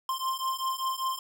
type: beating tone pair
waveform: square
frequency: 1046.5 / 1051.6 Hz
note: C6 / C6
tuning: 0 / +8 cents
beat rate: 5.1 Hz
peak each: -33 / -32 dBFS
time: 0.09-1.19 s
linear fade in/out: 2 ms
effects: none